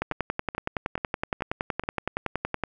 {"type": "two click trains", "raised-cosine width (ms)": 0.5, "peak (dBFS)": [-19, -11], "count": [5, 29], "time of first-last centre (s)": [[0.12, 1.837], [0.02, 2.637]], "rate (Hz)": [2.33, 10.7], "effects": []}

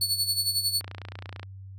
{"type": "tone with tremolo", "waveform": "sawtooth", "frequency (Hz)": 4435, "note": "C#8", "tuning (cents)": 0, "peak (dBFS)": -19, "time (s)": [0.01, 0.81], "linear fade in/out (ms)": 5, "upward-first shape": "sine", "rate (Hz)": 11, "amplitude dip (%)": 70}
{"type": "click train", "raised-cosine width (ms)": 0.3, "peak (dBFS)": -23, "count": 19, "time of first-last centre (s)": [0.81, 1.431], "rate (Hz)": 29}
{"effects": ["added 96 Hz sine -40 dBFS peak until 1.78 s"]}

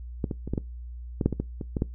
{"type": "clicks", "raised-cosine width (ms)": 3, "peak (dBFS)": [-13, -16, -21, -14, -13, -12, -7, -15, -14, -19, -14, -11], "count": 12, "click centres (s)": [0.242, 0.312, 0.476, 0.536, 0.578, 1.212, 1.26, 1.327, 1.4, 1.612, 1.768, 1.821], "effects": ["noise-tail reverb RT60 0.2 s tail -22 dB re dry", "added 60 Hz sine -36 dBFS peak until 1.94 s"]}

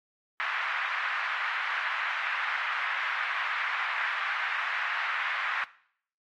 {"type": "band-pass noise", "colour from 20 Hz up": "white", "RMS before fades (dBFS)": -31, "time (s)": [0.4, 5.64], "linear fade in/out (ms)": 0, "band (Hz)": [1100, 2100], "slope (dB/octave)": 24, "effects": ["noise-tail reverb RT60 0.6 s tail -19 dB re dry", "AAC 48 kbps"]}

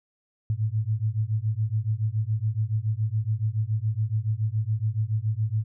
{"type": "beating tone pair", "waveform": "sine", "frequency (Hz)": [105.4, 112.5], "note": ["G#2", "A2"], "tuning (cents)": [26, 39], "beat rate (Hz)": 7.1, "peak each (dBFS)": -26, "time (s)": [0.5, 5.64], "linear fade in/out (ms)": 0, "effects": []}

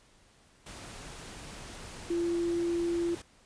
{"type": "tone in noise", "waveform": "sine", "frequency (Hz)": 342, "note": "F4", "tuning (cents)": -36, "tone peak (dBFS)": -27, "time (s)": [2.1, 3.15], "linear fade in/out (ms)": 5, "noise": "pink", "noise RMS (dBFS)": -45, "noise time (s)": [0.66, 3.22], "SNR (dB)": 15, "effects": ["pink hiss -62 dBFS RMS until 3.45 s", "resampled to 22050 Hz"]}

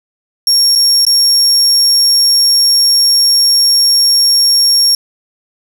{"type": "tone with dropouts", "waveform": "35% pulse", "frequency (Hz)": 5540, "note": "F8", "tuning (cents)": -15, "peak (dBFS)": -4, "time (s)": [0.47, 4.95], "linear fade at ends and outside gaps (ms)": 2, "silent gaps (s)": [[0.753, 0.757], [1.051, 1.066]], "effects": []}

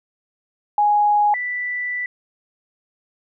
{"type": "tone pair in turn", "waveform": "sine", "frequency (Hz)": [830.6, 1975.5], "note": ["G#5", "B6"], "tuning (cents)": [0, 0], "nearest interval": "octave + minor third", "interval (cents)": 1500, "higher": "second", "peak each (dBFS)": [-13, -22], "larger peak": "first", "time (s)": [[0.78, 1.34], [1.34, 2.06]], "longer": "second", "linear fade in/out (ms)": 2, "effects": []}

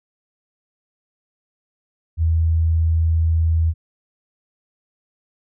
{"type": "tone", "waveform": "sine", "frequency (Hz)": 81.5, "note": "E2", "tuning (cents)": -19, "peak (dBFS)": -14, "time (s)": [2.17, 3.74], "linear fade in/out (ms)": 50, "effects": []}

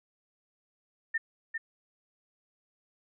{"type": "tone with echo", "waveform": "sine", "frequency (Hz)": 1812, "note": "A#6", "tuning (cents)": -50, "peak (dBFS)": -26, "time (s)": [1.14, 1.18], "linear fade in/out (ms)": 10, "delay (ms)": 400, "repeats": 1, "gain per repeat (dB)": -5, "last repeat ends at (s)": 1.58, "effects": []}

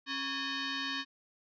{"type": "tone with frequency modulation", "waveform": "sine", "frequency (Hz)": 964, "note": "B5", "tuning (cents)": -42, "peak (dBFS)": -33, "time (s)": [0.06, 1.05], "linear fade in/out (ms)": 50, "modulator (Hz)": 692, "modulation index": 5.2, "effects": []}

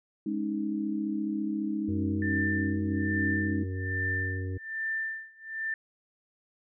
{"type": "chord", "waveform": "sine", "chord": "Ab suspended fourth", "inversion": "none", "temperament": "just", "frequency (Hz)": [207.7, 276.9, 311.5], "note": ["Ab3", "Db4", "Eb4"], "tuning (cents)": [0, -2, 2], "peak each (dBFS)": [-32, -36, -31], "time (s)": [0.26, 3.64], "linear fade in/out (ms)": 5}
{"type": "harmonic tone", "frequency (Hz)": 93.4, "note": "F#2", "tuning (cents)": 17, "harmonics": [1, 3, 4, 5], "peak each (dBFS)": [-31, -41, -43, -45], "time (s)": [1.88, 4.58], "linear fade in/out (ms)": 10}
{"type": "tone with tremolo", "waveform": "sine", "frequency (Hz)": 1782, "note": "A6", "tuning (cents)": 22, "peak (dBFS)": -28, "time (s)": [2.22, 5.74], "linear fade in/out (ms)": 2, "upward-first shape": "sine", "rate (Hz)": 1.2, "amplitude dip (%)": 95}
{"effects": []}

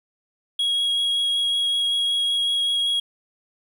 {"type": "tone with vibrato", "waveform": "triangle", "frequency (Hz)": 3306, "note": "G#7", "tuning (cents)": -9, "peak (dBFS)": -18, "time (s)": [0.59, 3], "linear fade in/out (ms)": 5, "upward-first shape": "triangle", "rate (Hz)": 5.3, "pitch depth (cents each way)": 9, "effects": ["9-bit"]}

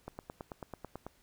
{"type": "click train", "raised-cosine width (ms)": 1, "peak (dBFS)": -27, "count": 10, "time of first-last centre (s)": [0.08, 1.066], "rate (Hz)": 9.13, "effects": ["pink hiss -67 dBFS RMS until 1.22 s"]}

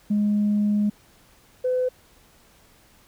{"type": "tone pair in turn", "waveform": "sine", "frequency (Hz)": [207.7, 506.1], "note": ["G#3", "B4"], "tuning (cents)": [0, 42], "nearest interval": "octave + minor third", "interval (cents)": 1542, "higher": "second", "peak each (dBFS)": [-17, -19], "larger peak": "first", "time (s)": [[0.1, 0.9], [1.64, 1.89]], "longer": "first", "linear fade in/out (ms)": 10, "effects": ["tanh soft clip ceiling -15 dBFS", "pink hiss -56 dBFS RMS until 3.07 s"]}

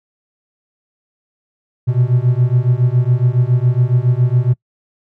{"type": "beating tone pair", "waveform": "triangle", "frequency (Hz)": [120.5, 127.7], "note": ["B2", "C3"], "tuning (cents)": [-42, -42], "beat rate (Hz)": 7.2, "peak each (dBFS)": -12, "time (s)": [1.87, 4.54], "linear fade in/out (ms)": 20, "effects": ["noise-tail reverb RT60 0.1 s tail -24 dB re dry"]}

